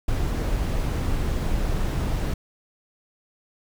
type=noise; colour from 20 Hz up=brown; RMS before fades=-24 dBFS; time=0.08-2.34 s; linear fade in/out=5 ms; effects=none